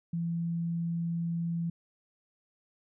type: tone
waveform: sine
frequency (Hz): 168.5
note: E3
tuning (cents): +38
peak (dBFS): -29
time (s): 0.13-1.7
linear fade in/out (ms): 5
effects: none